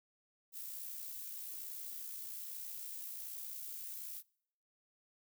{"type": "noise with amplitude modulation", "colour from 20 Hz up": "violet", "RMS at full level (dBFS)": -44, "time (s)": [0.52, 4.23], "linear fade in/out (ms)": 50, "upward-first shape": "sine", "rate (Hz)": 61.2, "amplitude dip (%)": 35, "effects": ["noise-tail reverb RT60 0.7 s tail -26 dB re dry"]}